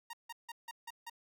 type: tone bursts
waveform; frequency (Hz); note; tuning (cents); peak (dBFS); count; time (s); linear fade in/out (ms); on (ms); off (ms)
sawtooth; 932.3; A#5; 0; -39; 6; 0.1-1.098; 5; 33; 160
effects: none